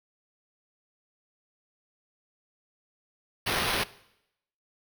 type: noise with sample-and-hold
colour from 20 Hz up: blue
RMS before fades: -28 dBFS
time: 3.46-3.84 s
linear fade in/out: 10 ms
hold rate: 7350 Hz
effects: noise-tail reverb RT60 0.8 s tail -19 dB re dry